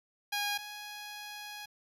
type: tone pair in turn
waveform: 10% pulse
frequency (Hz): 820 / 831.9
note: G#5 / G#5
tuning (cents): -22 / +3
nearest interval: unison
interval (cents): 25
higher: second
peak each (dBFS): -23 / -34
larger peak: first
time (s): 0.32-0.58 / 0.58-1.66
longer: second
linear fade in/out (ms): 10
effects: resampled to 32000 Hz + 10-bit